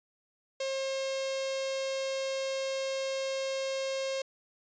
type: tone with notch filter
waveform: sawtooth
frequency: 536 Hz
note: C5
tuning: 42 cents sharp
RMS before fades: -33 dBFS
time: 0.6-4.22 s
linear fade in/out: 5 ms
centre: 1300 Hz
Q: 0.78
effects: resampled to 16000 Hz